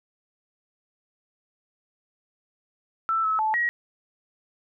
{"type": "tone with pitch steps", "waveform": "sine", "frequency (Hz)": [1328, 1296, 870, 1902], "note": ["E6", "E6", "A5", "A#6"], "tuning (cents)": [12, -30, -20, 34], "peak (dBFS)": -21, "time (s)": [3.09, 3.69], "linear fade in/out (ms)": 0, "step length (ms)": 150, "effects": []}